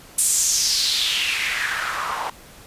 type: noise with band-pass filter sweep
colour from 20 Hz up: white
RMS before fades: -22 dBFS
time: 0.18-2.3 s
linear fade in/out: 5 ms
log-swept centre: 9100 to 850 Hz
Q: 3.5
effects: pink hiss -45 dBFS RMS until 2.66 s + resampled to 32000 Hz